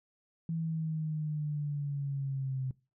sine linear sweep, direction down, 164.81 to 130 Hz, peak -31 dBFS, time 0.49-2.71 s, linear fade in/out 2 ms, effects noise-tail reverb RT60 0.3 s tail -22 dB re dry

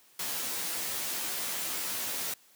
white noise with comb filter, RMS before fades -34 dBFS, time 0.19-2.34 s, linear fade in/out 5 ms, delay 14 ms, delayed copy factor -1, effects white hiss -61 dBFS RMS until 2.55 s + high-pass 150 Hz 12 dB/octave

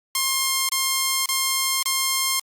5% pulse tone bursts, 1063 Hz, C6, 27 cents sharp, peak -8 dBFS, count 4, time 0.15-2.397 s, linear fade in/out 2 ms, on 540 ms, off 29 ms, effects Opus 48 kbps

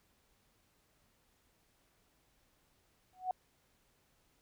sine tone with exponential growth, 740 Hz, F#5, in tune, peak -28 dBFS, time 3.13-3.31 s, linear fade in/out 2 ms, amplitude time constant 37 ms, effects pink hiss -73 dBFS RMS until 4.41 s

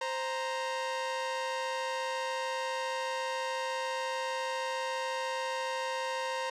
sawtooth tone pair together, 523.3 / 932.4 Hz, C5 / A#5, 0 / 0 cents, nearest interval minor seventh, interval 1000 cents, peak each -31 / -31 dBFS, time 0.01-6.5 s, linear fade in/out 5 ms, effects low-pass 6000 Hz 12 dB/octave

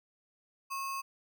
sine tone with sample-and-hold, 1087 Hz, C#6, 34 cents flat, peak -34 dBFS, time 0.7-1.02 s, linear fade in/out 20 ms, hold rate 3675 Hz, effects none

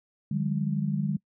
sine tone cluster, 150.7 / 183.9 / 202.9 Hz, D3 / F#3 / G#3, +45 / -10 / -40 cents, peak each -28 / -32 / -29 dBFS, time 0.31-1.17 s, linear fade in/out 5 ms, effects noise-tail reverb RT60 0.1 s tail -25 dB re dry

